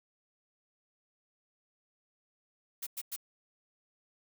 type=noise bursts; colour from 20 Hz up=blue; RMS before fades=-38 dBFS; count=3; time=2.82-3.164 s; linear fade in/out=10 ms; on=48 ms; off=100 ms; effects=none